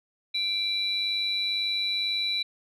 sine tone pair together, 2349 / 3951 Hz, D7 / B7, 0 / 0 cents, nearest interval major sixth, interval 900 cents, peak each -31 / -25 dBFS, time 0.34-2.43 s, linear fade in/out 10 ms, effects tanh soft clip ceiling -19 dBFS

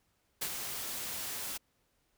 white noise with ADSR envelope, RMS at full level -34 dBFS, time 0.41-1.58 s, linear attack 11 ms, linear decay 65 ms, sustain -5 dB, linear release 14 ms, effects pink hiss -75 dBFS RMS until 2.17 s

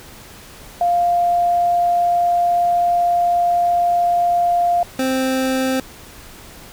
sine / 25% pulse tone pair in turn, 699 / 261.8 Hz, F5 / C4, +1 / +1 cents, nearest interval octave + perfect fourth, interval 1700 cents, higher first, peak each -13 dBFS, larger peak neither, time 0.81-4.83 / 4.99-5.8 s, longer first, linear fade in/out 2 ms, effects pink hiss -40 dBFS RMS until 6.72 s

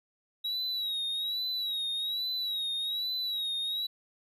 triangle tone with vibrato, 3848 Hz, B7, 46 cents flat, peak -29 dBFS, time 0.44-3.87 s, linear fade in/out 10 ms, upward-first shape sine, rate 1.2 Hz, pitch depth 74 cents each way, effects none

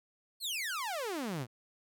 sawtooth exponential sweep, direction down, 4500 to 111.2 Hz, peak -31 dBFS, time 0.4-1.47 s, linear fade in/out 50 ms, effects none

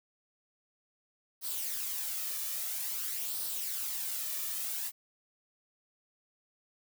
blue noise with flanger, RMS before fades -36 dBFS, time 1.41-4.92 s, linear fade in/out 50 ms, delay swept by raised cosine 0.21 to 1.71 ms, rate 0.5 Hz, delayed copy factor +0.5, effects none

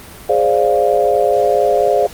sine chord, D half-diminished seventh, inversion second, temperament equal, 415.3 / 523.3 / 587.3 / 698.5 Hz, Ab4 / C5 / D5 / F5, 0 / 0 / 0 / 0 cents, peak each -16 dBFS, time 0.29-2.07 s, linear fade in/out 5 ms, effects pink hiss -36 dBFS RMS until 2.13 s + Opus 32 kbps

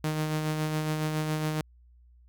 sawtooth tone with tremolo, 154.7 Hz, D#3, 10 cents flat, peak -22 dBFS, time 0.04-1.61 s, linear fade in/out 2 ms, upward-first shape sine, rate 7.2 Hz, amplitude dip 35%, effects added 60 Hz sine -54 dBFS peak until 2.28 s

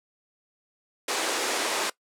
pink band-pass noise, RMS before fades -28 dBFS, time 1.08-1.9 s, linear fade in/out 5 ms, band 350 to 9800 Hz, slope 24 dB/octave, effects noise-tail reverb RT60 0.1 s tail -20 dB re dry

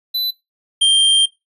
square tone pair in turn, 4000 / 3175 Hz, B7 / G7, +21 / +21 cents, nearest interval major third, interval 400 cents, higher first, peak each -18 / -10 dBFS, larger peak second, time 0.14-0.31 / 0.81-1.26 s, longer second, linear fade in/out 10 ms, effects noise-tail reverb RT60 0.2 s tail -20 dB re dry + resampled to 32000 Hz

